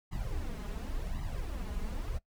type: noise with flanger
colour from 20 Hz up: brown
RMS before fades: -36 dBFS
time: 0.11-2.19 s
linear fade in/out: 20 ms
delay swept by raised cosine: 0.99 to 4.89 ms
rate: 0.91 Hz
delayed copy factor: +0.85
effects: noise-tail reverb RT60 0.1 s tail -19 dB re dry